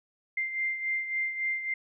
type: beating tone pair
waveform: sine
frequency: 2093 / 2096.6 Hz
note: C7 / C7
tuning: 0 / +3 cents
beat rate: 3.6 Hz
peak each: -29 / -36 dBFS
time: 0.37-1.74 s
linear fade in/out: 5 ms
effects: none